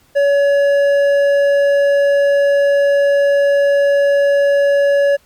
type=tone with hard clipping; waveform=triangle; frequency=565 Hz; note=C#5; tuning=33 cents sharp; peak=-11 dBFS; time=0.15-5.17 s; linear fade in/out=20 ms; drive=10 dB; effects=pink hiss -53 dBFS RMS until 5.25 s + MP3 96 kbps